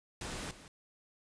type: noise with echo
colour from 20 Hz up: pink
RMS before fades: -41 dBFS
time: 0.21-0.51 s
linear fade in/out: 2 ms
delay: 170 ms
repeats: 1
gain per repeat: -13 dB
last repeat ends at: 0.68 s
effects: resampled to 22050 Hz